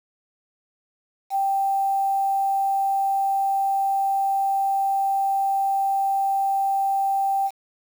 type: tone with quantisation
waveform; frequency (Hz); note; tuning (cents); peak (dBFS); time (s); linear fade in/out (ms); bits
sine; 784; G5; 0; -19; 1.3-7.51; 50; 7
effects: none